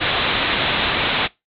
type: low-pass noise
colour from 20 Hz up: white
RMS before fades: -20 dBFS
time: 0-1.28 s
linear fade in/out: 20 ms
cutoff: 3900 Hz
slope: 96 dB/octave
effects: noise-tail reverb RT60 0.2 s tail -22 dB re dry